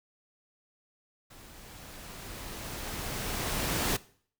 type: noise with level ramp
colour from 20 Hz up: pink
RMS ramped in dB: -52 to -28 dBFS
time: 1.3-3.97 s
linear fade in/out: 10 ms
effects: noise-tail reverb RT60 0.5 s tail -19 dB re dry